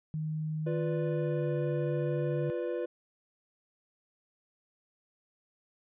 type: tone with pitch glide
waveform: sine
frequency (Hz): 155.56 to 145.98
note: D#3 to D3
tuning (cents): 0 to -10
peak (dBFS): -31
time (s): 0.14-2.5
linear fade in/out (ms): 0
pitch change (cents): -110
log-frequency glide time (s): 0.9-1.55
type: chord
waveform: triangle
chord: B diminished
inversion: second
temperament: equal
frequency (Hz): 349.2 / 493.9 / 587.3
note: F4 / B4 / D5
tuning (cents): 0 / 0 / 0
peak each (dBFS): -33 / -32 / -37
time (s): 0.66-2.86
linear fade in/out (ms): 10
effects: resampled to 8000 Hz